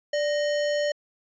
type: tone with sample-and-hold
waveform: sine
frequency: 587.3 Hz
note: D5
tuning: in tune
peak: -22 dBFS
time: 0.13-0.92 s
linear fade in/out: 5 ms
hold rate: 2450 Hz
effects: resampled to 16000 Hz